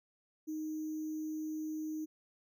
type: tone with sample-and-hold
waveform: sine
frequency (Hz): 311.1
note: D#4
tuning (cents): 0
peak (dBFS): -36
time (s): 0.47-2.06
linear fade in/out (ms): 20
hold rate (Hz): 6300
effects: none